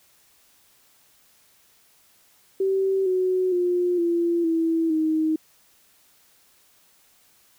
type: tone with pitch steps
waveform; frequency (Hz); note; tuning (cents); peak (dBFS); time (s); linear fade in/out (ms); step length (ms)
sine; 385.3 / 370 / 355.4 / 341.3 / 327.8 / 314.8; G4 / F#4 / F4 / F4 / E4 / D#4; -30 / 0 / +30 / -40 / -10 / +20; -19; 2.6-5.36; 5; 460
effects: white hiss -59 dBFS RMS until 7.58 s